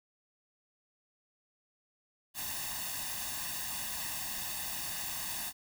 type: noise with comb filter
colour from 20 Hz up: white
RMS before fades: -38 dBFS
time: 2.34-5.53 s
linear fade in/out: 50 ms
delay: 1.1 ms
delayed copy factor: +0.8
effects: none